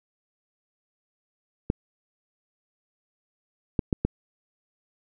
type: clicks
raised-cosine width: 3 ms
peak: -9 dBFS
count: 4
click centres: 1.701 / 3.792 / 3.928 / 4.05 s
effects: none